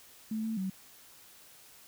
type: tone with pitch steps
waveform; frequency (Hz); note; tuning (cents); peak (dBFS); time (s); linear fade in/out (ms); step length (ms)
sine; 218.9 / 222.5 / 189.8; A3 / A3 / F#3; -9 / +20 / +44; -31; 0.31-0.7; 5; 130
effects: white hiss -56 dBFS RMS until 1.87 s